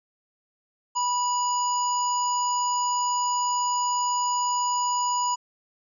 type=harmonic tone with a mistuned harmonic; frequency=982 Hz; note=B5; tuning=10 cents flat; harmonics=1 / 3 / 5 / 7; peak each=-23 / -37 / -38 / -30 dBFS; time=0.95-5.36 s; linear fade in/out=20 ms; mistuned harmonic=3; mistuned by=-22 cents; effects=none